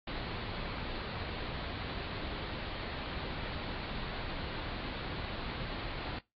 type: low-pass noise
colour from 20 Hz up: pink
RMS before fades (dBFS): -39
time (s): 0.07-6.19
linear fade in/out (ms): 5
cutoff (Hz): 4500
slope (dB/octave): 96
effects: noise-tail reverb RT60 0.2 s tail -20 dB re dry + AAC 48 kbps